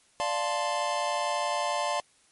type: chord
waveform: square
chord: D minor seventh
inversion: none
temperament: equal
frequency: 587.3 / 698.5 / 880 / 1046.5 Hz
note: D5 / F5 / A5 / C6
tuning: 0 / 0 / 0 / 0 cents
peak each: -33 dBFS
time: 0.2-2 s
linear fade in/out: 0 ms
effects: white hiss -63 dBFS RMS until 2.31 s + MP3 48 kbps